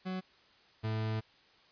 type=tone pair in turn; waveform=40% pulse; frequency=186 / 109.67 Hz; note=F#3 / A2; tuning=+9 / -5 cents; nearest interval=major sixth; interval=914 cents; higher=first; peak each=-34 / -31 dBFS; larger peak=second; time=0.05-0.21 / 0.83-1.21 s; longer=second; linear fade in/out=20 ms; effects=white hiss -63 dBFS RMS until 1.71 s + resampled to 11025 Hz

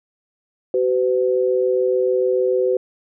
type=tone pair together; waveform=sine; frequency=378.9 / 505.8 Hz; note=F#4 / B4; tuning=+41 / +41 cents; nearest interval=perfect fourth; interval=500 cents; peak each=-18 dBFS; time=0.74-2.77 s; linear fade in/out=2 ms; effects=none

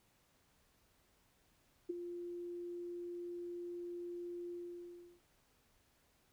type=tone with ADSR envelope; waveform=sine; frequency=349.2 Hz; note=F4; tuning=in tune; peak=-33 dBFS; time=1.89-5.21 s; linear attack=11 ms; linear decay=14 ms; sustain=-9 dB; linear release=700 ms; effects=pink hiss -73 dBFS RMS until 6.32 s

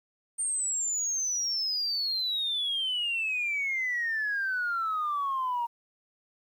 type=exponential sweep; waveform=sine; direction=down; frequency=8870 to 932.3 Hz; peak=-26 dBFS; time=0.38-5.67 s; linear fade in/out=20 ms; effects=tanh soft clip ceiling -23 dBFS + 10-bit

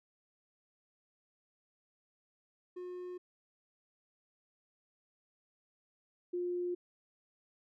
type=tone pair in turn; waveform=triangle / sine; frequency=360.1 / 354.5 Hz; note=F#4 / F4; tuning=-47 / +26 cents; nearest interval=unison; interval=27 cents; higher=first; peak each=-39 / -33 dBFS; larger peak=second; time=2.76-3.18 / 6.33-6.75 s; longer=neither; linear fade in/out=10 ms; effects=none

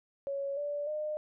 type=tone with pitch steps; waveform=sine; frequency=556 / 581.3 / 607.7 Hz; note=C#5 / D5 / D#5; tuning=+5 / -18 / -41 cents; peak=-32 dBFS; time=0.27-1.17 s; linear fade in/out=0 ms; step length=300 ms; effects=none

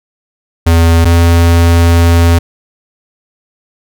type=tone pair in turn; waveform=square; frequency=83.3 / 84.71 Hz; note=E2 / E2; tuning=+19 / +48 cents; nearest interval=unison; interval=29 cents; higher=second; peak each=-5 dBFS; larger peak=neither; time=0.66-1.05 / 1.05-2.39 s; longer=second; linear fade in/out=10 ms; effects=none

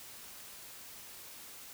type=silence; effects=white hiss -50 dBFS RMS until 1.73 s

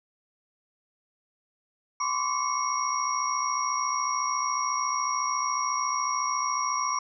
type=tone cluster; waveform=sine; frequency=1021 / 1075 / 1149 / 2192 / 5630 Hz; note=C6 / C6 / D6 / C#7 / F8; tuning=-43 / +47 / -38 / -20 / +13 cents; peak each=-30 / -35 / -29 / -38 / -32 dBFS; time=2-6.99 s; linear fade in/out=5 ms; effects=none

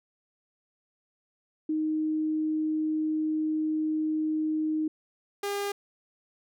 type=tone pair in turn; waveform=sine / sawtooth; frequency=311.1 / 403.6 Hz; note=D#4 / G#4; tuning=0 / -49 cents; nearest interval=perfect fourth; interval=451 cents; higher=second; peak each=-25 dBFS; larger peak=neither; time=1.69-4.88 / 5.43-5.72 s; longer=first; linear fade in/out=5 ms; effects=none

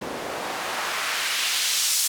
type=noise with band-pass filter sweep; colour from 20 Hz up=white; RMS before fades=-26 dBFS; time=0.01-2.08 s; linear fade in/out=10 ms; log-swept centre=340 to 7000 Hz; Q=0.89; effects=none

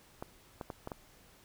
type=clicks; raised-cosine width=1 ms; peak=-25 dBFS; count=5; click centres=0.225 / 0.612 / 0.702 / 0.874 / 0.918 s; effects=pink hiss -61 dBFS RMS until 1.44 s

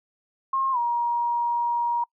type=tone with pitch glide; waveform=sine; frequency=1071 to 948.7 Hz; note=C6 to A#5; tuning=+40 to +30 cents; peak=-21 dBFS; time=0.53-2.04 s; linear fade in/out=5 ms; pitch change=-210 cents; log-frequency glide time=0.72-0.78 s; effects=noise-tail reverb RT60 0.1 s tail -26 dB re dry

